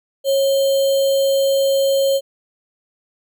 sine tone with sample-and-hold, 547 Hz, C#5, 23 cents flat, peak -13 dBFS, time 0.24-2.21 s, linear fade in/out 50 ms, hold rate 3675 Hz, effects none

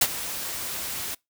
white noise with ADSR envelope, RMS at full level -17 dBFS, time 0.01-1.15 s, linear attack 7 ms, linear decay 46 ms, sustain -15 dB, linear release 11 ms, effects noise-tail reverb RT60 0.2 s tail -25 dB re dry

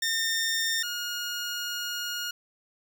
15% pulse tone pair in turn, 1817 / 1432.2 Hz, A#6 / F6, -45 / +43 cents, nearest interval major third, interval 412 cents, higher first, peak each -19 / -24 dBFS, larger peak first, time 0.02-0.83 / 0.83-2.31 s, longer second, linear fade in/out 5 ms, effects none

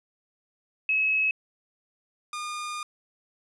sine / sawtooth tone pair in turn, 2573 / 1214.3 Hz, E7 / D#6, -43 / -43 cents, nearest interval octave + minor second, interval 1300 cents, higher first, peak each -21 / -28 dBFS, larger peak first, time 0.89-1.31 / 2.33-2.83 s, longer second, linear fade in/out 2 ms, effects resampled to 24000 Hz

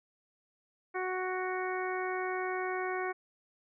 harmonic tone, 370 Hz, F#4, in tune, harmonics 1 / 2 / 3 / 4 / 5 / 6, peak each -35 / -38 / -40 / -41 / -42 / -43 dBFS, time 0.94-3.13 s, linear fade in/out 20 ms, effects none

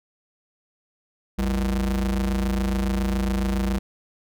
square ring-modulated tone, 69.3 Hz, C#2, in tune, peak -19 dBFS, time 1.38-3.79 s, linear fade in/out 10 ms, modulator 125 Hz, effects none

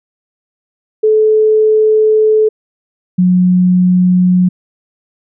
sine tone pair in turn, 432.8 / 181.34 Hz, A4 / F#3, -29 / -35 cents, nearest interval octave + minor third, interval 1506 cents, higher first, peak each -6 dBFS, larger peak neither, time 1.03-2.49 / 3.18-4.49 s, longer first, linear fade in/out 10 ms, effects none

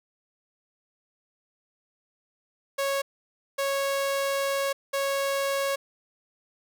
sawtooth tone bursts at uneven times, 552 Hz, C#5, 7 cents flat, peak -21 dBFS, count 3, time 2.78-3.02 / 3.58-4.73 / 4.93-5.76 s, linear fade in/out 10 ms, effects none

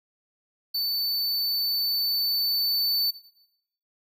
square tone with level ramp, 4515 Hz, C#8, 31 cents sharp, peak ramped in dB -25 to -22 dBFS, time 0.74-3.11 s, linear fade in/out 10 ms, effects noise-tail reverb RT60 0.8 s tail -18 dB re dry

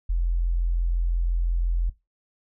sine tone, 42.89 Hz, F1, 31 cents flat, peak -20 dBFS, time 0.09-1.9 s, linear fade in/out 10 ms, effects noise-tail reverb RT60 0.2 s tail -18 dB re dry

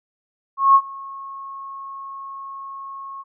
sine tone with ADSR envelope, 1092 Hz, C#6, 26 cents flat, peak -7 dBFS, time 0.57-3.24 s, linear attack 180 ms, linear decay 59 ms, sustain -24 dB, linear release 34 ms, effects none

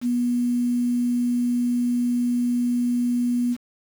sine tone with quantisation, 243 Hz, B3, 28 cents flat, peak -19 dBFS, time 0.01-3.57 s, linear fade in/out 50 ms, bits 7, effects none

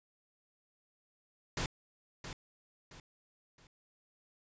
pink noise with echo, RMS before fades -35 dBFS, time 1.57-1.66 s, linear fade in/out 2 ms, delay 670 ms, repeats 3, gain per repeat -9 dB, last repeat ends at 3.67 s, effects resampled to 16000 Hz

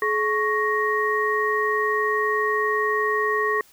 sine tone cluster, 425.8 / 1107 / 1873 Hz, G#4 / C#6 / A#6, +43 / -3 / +8 cents, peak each -24 dBFS, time 0.02-3.61 s, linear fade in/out 2 ms, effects white hiss -54 dBFS RMS until 3.72 s

